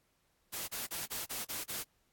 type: noise bursts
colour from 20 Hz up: white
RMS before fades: -39 dBFS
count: 7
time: 0.52-1.838 s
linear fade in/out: 20 ms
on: 160 ms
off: 33 ms
effects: pink hiss -75 dBFS RMS until 2.12 s + AAC 64 kbps